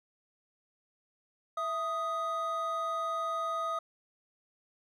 triangle tone pair together, 661 / 1247.8 Hz, E5 / D#6, +5 / +5 cents, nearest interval major seventh, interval 1100 cents, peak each -35 / -30 dBFS, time 1.57-3.79 s, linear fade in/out 5 ms, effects none

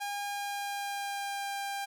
sawtooth tone with pitch glide, 811 to 797.5 Hz, G#5 to G5, -41 to +30 cents, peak -30 dBFS, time 0-1.86 s, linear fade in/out 20 ms, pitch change -29 cents, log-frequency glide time 0.19-1.57 s, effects none

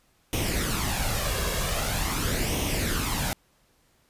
pink noise with flanger, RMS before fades -27 dBFS, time 0.33-3.33 s, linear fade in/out 0 ms, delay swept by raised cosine 0.33 to 1.83 ms, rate 0.44 Hz, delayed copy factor +0.55, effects pink hiss -65 dBFS RMS until 4.09 s + resampled to 32000 Hz

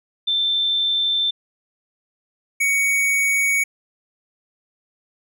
sine / square tone pair in turn, 3554 / 2239 Hz, A7 / C#7, +17 / +17 cents, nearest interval minor sixth, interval 800 cents, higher first, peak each -17 dBFS, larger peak neither, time 0.27-1.31 / 2.6-3.64 s, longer neither, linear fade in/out 10 ms, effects none

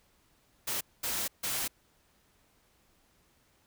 white noise bursts at uneven times, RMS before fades -33 dBFS, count 3, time 0.67-0.81 / 1.03-1.28 / 1.43-1.68 s, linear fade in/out 10 ms, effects pink hiss -68 dBFS RMS until 3.66 s

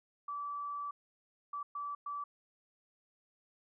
sine tone bursts at uneven times, 1156 Hz, D6, 28 cents flat, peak -37 dBFS, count 4, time 0.28-0.91 / 1.53-1.63 / 1.75-1.95 / 2.06-2.24 s, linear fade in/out 5 ms, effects none

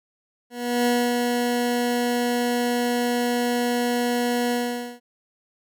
20% pulse tone with ADSR envelope, 242.1 Hz, B3, 34 cents flat, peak -13 dBFS, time 0.5-5 s, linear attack 360 ms, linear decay 260 ms, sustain -3 dB, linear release 480 ms, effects none

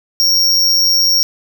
square tone with amplitude modulation, 5570 Hz, F8, 5 cents flat, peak -7 dBFS, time 0.2-1.23 s, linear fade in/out 0 ms, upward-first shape sine, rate 176 Hz, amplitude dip 65%, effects none

